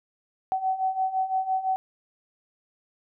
sine beating tone pair, 754 / 759.9 Hz, F#5 / F#5, +32 / +46 cents, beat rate 5.9 Hz, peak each -29 / -25 dBFS, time 0.52-1.76 s, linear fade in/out 0 ms, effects none

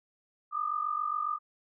sine tone pair together, 1197.2 / 1244.5 Hz, D6 / D#6, +33 / 0 cents, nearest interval minor second, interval 67 cents, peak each -31 / -33 dBFS, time 0.51-1.39 s, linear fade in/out 50 ms, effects none

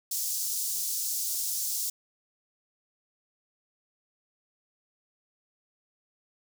pink high-pass noise, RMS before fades -31 dBFS, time 0.11-1.9 s, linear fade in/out 5 ms, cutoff 5500 Hz, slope 24 dB/octave, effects none

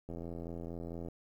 click train, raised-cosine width 2 ms, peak -30 dBFS, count 85, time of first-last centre 0.09-1.085 s, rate 84.4 Hz, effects 11-bit

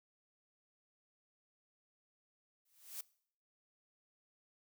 blue noise with exponential growth, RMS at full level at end -41 dBFS, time 2.65-3.01 s, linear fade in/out 5 ms, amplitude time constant 77 ms, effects noise-tail reverb RT60 0.6 s tail -22 dB re dry

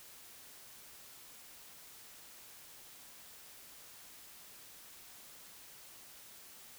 silence, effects white hiss -55 dBFS RMS until 6.78 s

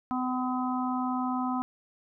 harmonic tone, 253.6 Hz, B3, 46 cents sharp, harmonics 1 / 3 / 4 / 5, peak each -29 / -34 / -35 / -36 dBFS, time 0.11-1.62 s, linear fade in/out 0 ms, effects none

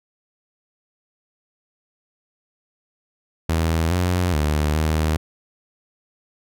sawtooth tone with pitch steps, 81.5 / 89.7 / 75.2 / 78.2 Hz, E2 / F2 / D2 / D#2, -19 / +47 / +42 / +9 cents, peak -14 dBFS, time 3.49-5.17 s, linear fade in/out 5 ms, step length 420 ms, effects none

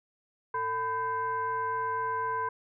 sine tone with frequency modulation, 1003 Hz, B5, 26 cents sharp, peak -28 dBFS, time 0.54-2.49 s, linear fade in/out 5 ms, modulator 555 Hz, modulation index 0.73, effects none

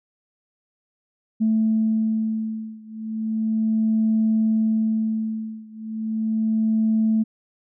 sine beating tone pair, 220 / 220.35 Hz, A3 / A3, 0 / +3 cents, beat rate 0.35 Hz, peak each -21 / -22 dBFS, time 1.4-7.24 s, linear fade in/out 20 ms, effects tanh soft clip ceiling -11 dBFS

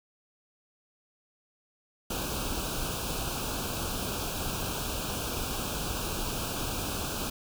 pink band-stop noise, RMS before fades -33 dBFS, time 2.1-7.3 s, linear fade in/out 5 ms, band 1600 to 2400 Hz, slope 96 dB/octave, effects none

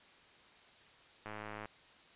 click train, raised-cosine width 0.5 ms, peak -29 dBFS, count 43, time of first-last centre 1.26-1.656 s, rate 106 Hz, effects white hiss -61 dBFS RMS until 2.15 s + resampled to 8000 Hz

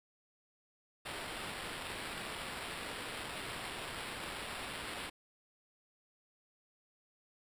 blue noise with sample-and-hold, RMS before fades -43 dBFS, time 1.05-5.1 s, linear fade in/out 10 ms, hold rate 6300 Hz, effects resampled to 32000 Hz

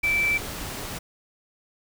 sine tone in noise, 2328 Hz, D7, 16 cents flat, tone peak -20 dBFS, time 0.03-0.38 s, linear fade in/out 10 ms, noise pink, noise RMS -34 dBFS, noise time 0.03-0.99 s, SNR +11 dB, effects none

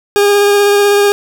40% pulse tone with vibrato, 407 Hz, G#4, 35 cents flat, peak -6 dBFS, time 0.16-1.12 s, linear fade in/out 0 ms, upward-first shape sine, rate 16 Hz, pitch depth 13 cents each way, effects none

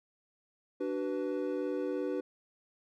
triangle chord, B minor, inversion first, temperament equal with one note detuned, 293.7 / 376.7 / 493.9 Hz, D4 / F#4 / B4, 0 / +31 / 0 cents, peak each -34 dBFS, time 0.8-2.21 s, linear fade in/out 10 ms, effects none

